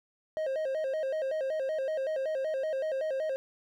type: tone with vibrato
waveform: triangle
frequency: 578 Hz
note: D5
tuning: 28 cents flat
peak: -27 dBFS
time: 0.37-3.36 s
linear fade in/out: 0 ms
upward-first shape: square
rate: 5.3 Hz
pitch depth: 140 cents each way
effects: none